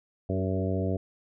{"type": "harmonic tone with a mistuned harmonic", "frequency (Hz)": 94.3, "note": "F#2", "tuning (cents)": 33, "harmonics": [1, 2, 3, 4, 5, 6, 7], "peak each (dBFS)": [-29, -32, -34, -35, -36, -37, -37], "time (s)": [0.29, 0.97], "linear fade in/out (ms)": 5, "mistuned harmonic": 4, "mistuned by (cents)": 22, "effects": []}